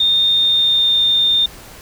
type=tone with pitch glide; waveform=sine; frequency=3648 to 3625 Hz; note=A#7 to A#7; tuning=-38 to -49 cents; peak=-11 dBFS; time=0-1.46 s; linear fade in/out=5 ms; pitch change=-11 cents; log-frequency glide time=0.37-1.01 s; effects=pink hiss -38 dBFS RMS until 1.81 s